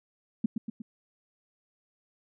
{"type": "tone with echo", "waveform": "sine", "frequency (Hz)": 224.1, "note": "A3", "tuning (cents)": 32, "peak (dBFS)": -21, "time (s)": [0.44, 0.46], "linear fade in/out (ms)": 5, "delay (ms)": 120, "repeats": 3, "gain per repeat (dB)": -5, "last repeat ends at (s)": 0.82, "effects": []}